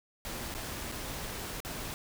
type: noise with dropouts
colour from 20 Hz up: pink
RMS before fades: -39 dBFS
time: 0.25-1.94 s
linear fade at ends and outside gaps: 0 ms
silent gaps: 0.541-0.549 / 0.917-0.922 / 1.603-1.649 s
effects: none